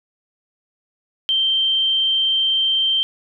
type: tone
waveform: sine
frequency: 3136 Hz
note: G7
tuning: in tune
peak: -15 dBFS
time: 1.29-3.03 s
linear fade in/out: 0 ms
effects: none